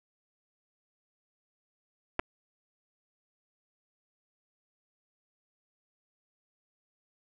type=clicks; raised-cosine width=0.5 ms; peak=-14 dBFS; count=2; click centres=2.193 / 2.196 s; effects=none